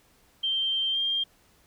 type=tone with pitch glide; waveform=sine; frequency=3145 to 3198 Hz; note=G7 to G7; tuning=+5 to +34 cents; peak=-24 dBFS; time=0.43-1.24 s; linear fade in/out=10 ms; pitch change=+29 cents; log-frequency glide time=0.91-0.98 s; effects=pink hiss -62 dBFS RMS until 1.66 s